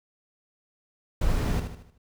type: noise with echo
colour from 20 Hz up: brown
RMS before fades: -24 dBFS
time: 1.21-1.6 s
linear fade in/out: 5 ms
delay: 76 ms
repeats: 5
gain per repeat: -7 dB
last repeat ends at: 1.98 s
effects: none